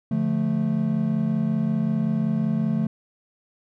triangle chord, D minor, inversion none, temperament equal with one note detuned, 144.56 / 174.61 / 220 Hz, D3 / F3 / A3, -27 / 0 / 0 cents, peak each -25 / -24 / -21 dBFS, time 0.11-2.87 s, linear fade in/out 5 ms, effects none

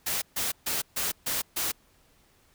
white noise bursts, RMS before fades -29 dBFS, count 6, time 0.06-1.72 s, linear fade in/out 10 ms, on 160 ms, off 140 ms, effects pink hiss -63 dBFS RMS until 2.54 s

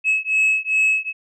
sine beating tone pair, 2578 / 2580.5 Hz, E7 / E7, -39 / -38 cents, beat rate 2.5 Hz, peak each -17 dBFS, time 0.04-1.13 s, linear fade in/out 50 ms, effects tanh soft clip ceiling -12 dBFS

